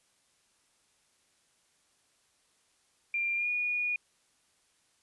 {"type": "tone with pitch glide", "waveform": "sine", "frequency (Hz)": [2384, 2448], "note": ["D7", "D#7"], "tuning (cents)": [25, -29], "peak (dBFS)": -28, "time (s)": [3.14, 3.96], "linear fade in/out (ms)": 2, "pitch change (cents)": 46, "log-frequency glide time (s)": [3.36, 3.49], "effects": ["white hiss -70 dBFS RMS until 5.02 s", "resampled to 24000 Hz"]}